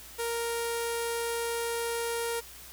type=tone with low-pass filter; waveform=sawtooth; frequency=466.2 Hz; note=A#4; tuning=in tune; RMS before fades=-32 dBFS; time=0.18-2.41 s; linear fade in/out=20 ms; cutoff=11000 Hz; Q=3.2; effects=added 60 Hz sine -55 dBFS peak until 2.72 s + white hiss -48 dBFS RMS until 2.72 s